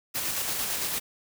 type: noise with tremolo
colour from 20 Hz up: white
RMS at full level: -29 dBFS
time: 0.14-1 s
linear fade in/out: 20 ms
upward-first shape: square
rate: 8.9 Hz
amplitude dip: 25%
effects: none